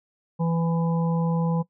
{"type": "harmonic tone", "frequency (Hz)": 166.6, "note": "E3", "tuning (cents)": 19, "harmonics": [1, 3, 5, 6], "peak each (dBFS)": [-21, -31, -35, -37], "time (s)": [0.39, 1.63], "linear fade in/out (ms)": 20, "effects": ["noise-tail reverb RT60 0.1 s tail -19 dB re dry"]}